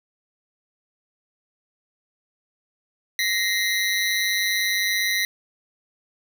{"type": "ring-modulated tone", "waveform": "25% pulse", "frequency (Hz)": 1975.5, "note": "B6", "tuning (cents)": 0, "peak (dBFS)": -14, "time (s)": [3.19, 5.25], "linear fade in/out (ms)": 0, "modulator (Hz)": 98.8, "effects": []}